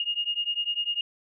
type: beating tone pair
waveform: sine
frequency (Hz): 2843 / 2853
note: F7 / F7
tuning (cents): +30 / +36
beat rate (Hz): 10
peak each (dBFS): -29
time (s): 0-1.01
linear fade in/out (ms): 2
effects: none